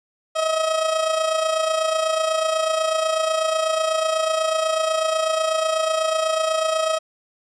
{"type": "tone with amplitude modulation", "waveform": "30% pulse", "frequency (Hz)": 637, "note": "D#5", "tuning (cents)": 41, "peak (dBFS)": -14, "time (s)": [0.35, 6.99], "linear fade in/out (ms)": 20, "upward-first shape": "sine", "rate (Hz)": 28.1, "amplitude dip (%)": 55, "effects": ["resampled to 22050 Hz"]}